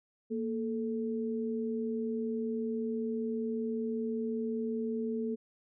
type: tone pair together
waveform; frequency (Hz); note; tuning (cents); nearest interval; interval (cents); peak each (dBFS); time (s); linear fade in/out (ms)
sine; 232 / 437.4; A#3 / A4; -8 / -10; major seventh; 1098; -33 / -35; 0.3-5.36; 20
effects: none